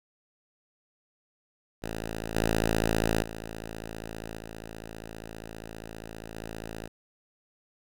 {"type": "tone with level steps", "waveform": "5% pulse", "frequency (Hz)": 55, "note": "A1", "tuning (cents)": 0, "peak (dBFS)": [-22, -13, -26, -29, -26], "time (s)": [1.82, 6.88], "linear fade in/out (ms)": 10, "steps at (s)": [2.35, 3.22, 4.38, 6.36], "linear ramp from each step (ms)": 2, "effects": []}